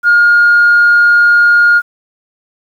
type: tone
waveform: sine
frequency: 1422 Hz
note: F6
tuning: 31 cents sharp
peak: -3 dBFS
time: 0.03-1.82 s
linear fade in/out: 50 ms
effects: tanh soft clip ceiling -1 dBFS + 7-bit